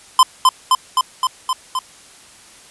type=tone with echo; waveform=square; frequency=1029 Hz; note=C6; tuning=29 cents flat; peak=-6 dBFS; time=0.19-0.23 s; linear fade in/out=2 ms; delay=260 ms; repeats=6; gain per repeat=-2 dB; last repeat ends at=1.79 s; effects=white hiss -44 dBFS RMS until 2.7 s + resampled to 24000 Hz